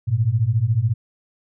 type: beating tone pair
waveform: sine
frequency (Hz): 104.5 / 118.5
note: G#2 / A#2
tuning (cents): +11 / +29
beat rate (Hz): 14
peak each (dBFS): -20 / -18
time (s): 0.07-0.94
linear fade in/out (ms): 20
effects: none